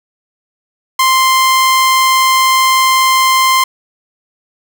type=tone; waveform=sawtooth; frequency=1046.5 Hz; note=C6; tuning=in tune; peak=-4 dBFS; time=0.99-3.64 s; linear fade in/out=5 ms; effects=none